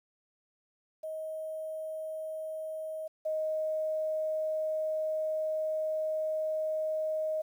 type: tone pair in turn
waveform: sine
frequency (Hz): 630 / 625.3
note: D#5 / D#5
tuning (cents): +21 / +8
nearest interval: unison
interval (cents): 13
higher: first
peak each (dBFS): -35 / -29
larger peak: second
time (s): 1.03-3.08 / 3.25-7.42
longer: second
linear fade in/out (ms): 10
effects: 10-bit